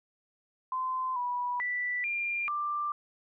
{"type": "tone with pitch steps", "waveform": "sine", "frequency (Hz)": [1031, 979, 1971, 2394, 1183], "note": ["C6", "B5", "B6", "D7", "D6"], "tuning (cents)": [-26, -15, -4, 33, 12], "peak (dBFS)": -29, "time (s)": [0.72, 2.92], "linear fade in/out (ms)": 2, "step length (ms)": 440, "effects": []}